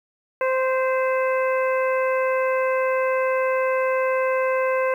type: harmonic tone with a mistuned harmonic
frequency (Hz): 521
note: C5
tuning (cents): -7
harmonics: 1 / 2 / 3 / 4 / 5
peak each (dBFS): -20 / -26 / -30 / -32 / -34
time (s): 0.41-4.94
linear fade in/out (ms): 2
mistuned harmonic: 4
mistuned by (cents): -21
effects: 9-bit